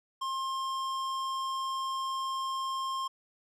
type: tone with hard clipping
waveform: triangle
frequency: 1063 Hz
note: C6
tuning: 27 cents sharp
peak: -33 dBFS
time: 0.21-3.08 s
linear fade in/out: 10 ms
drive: 17 dB
effects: none